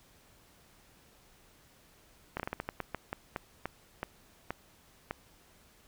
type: slowing click train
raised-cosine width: 0.5 ms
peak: -19 dBFS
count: 15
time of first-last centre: 2.37-5.11 s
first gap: 27 ms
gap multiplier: 1.27
effects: pink hiss -62 dBFS RMS until 5.87 s